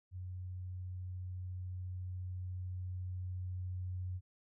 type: tone with level ramp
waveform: sine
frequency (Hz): 91.4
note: F#2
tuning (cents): -21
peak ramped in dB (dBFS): -41 to -37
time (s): 0.11-4.21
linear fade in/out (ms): 50
effects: none